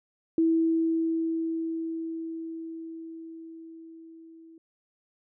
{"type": "tone with level ramp", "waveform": "sine", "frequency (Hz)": 326.8, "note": "E4", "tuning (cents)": -15, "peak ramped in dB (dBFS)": [-19, -48], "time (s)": [0.38, 4.58], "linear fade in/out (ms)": 2, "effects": []}